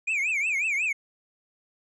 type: tone with vibrato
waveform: triangle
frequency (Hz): 2383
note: D7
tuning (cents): +25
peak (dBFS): -22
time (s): 0.07-0.93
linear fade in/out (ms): 10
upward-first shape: triangle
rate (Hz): 5.5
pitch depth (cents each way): 220
effects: resampled to 24000 Hz